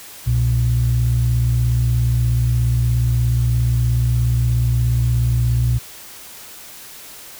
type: tone pair together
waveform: sine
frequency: 62.9 / 119.77 Hz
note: B1 / A#2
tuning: +32 / +47 cents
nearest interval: major seventh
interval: 1115 cents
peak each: -18 / -14 dBFS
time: 0.26-5.79 s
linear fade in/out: 20 ms
effects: tanh soft clip ceiling -8 dBFS + white hiss -38 dBFS RMS until 7.39 s